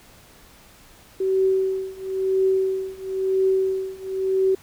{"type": "tone with tremolo", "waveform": "sine", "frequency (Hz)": 381.1, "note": "G4", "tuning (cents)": -49, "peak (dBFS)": -15, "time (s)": [1.2, 4.55], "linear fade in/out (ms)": 5, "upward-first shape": "triangle", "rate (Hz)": 0.99, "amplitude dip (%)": 95, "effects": ["pink hiss -50 dBFS RMS until 4.62 s"]}